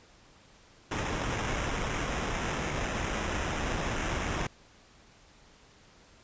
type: noise with sample-and-hold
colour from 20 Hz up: pink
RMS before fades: -32 dBFS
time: 0.91-4.47 s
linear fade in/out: 5 ms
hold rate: 4410 Hz
effects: pink hiss -58 dBFS RMS until 6.23 s + resampled to 16000 Hz